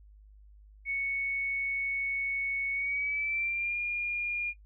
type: tone with pitch glide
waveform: sine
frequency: 2217 to 2418 Hz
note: C#7 to D7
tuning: 0 to +50 cents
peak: -29 dBFS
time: 0.85-4.54 s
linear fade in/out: 50 ms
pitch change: +150 cents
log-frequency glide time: 2.72-3.78 s
effects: noise-tail reverb RT60 0.1 s tail -19 dB re dry + added 51 Hz sine -52 dBFS peak until 4.65 s